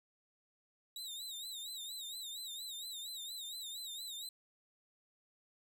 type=tone with vibrato; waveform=sawtooth; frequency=3816 Hz; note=A#7; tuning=40 cents sharp; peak=-40 dBFS; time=0.96-4.29 s; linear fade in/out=2 ms; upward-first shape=sine; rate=4.3 Hz; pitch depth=110 cents each way; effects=none